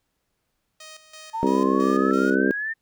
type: tone with tremolo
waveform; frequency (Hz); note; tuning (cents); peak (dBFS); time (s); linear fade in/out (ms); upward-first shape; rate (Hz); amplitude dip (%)
5% pulse; 625; D#5; +8; -29; 0.8-2.35; 5; square; 3; 70
type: tone with exponential growth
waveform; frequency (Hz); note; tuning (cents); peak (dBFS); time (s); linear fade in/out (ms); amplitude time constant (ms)
sine; 1711; A6; -49; -30; 1.14-2.11; 1; 210
type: exponential sweep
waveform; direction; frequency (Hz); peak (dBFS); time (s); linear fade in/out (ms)
sine; up; 880 to 1824; -25; 1.33-2.74; 20
type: harmonic tone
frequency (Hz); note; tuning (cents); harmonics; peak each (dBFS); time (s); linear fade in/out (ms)
65.9; C2; +13; 3 / 4 / 5 / 6 / 7 / 8 / 9; -26 / -22 / -25 / -24 / -28 / -34 / -34; 1.43-2.51; 0
effects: pink hiss -75 dBFS RMS until 2.81 s